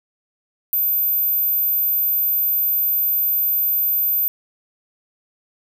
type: tone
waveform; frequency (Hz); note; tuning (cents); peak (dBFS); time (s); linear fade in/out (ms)
sine; 13730; A9; -44; -16; 0.73-4.28; 0
effects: none